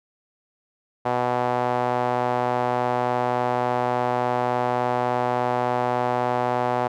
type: tone with band-pass filter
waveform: sawtooth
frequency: 123.47 Hz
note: B2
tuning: in tune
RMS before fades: -23 dBFS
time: 1.05-6.88 s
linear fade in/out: 10 ms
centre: 780 Hz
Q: 2.2
effects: none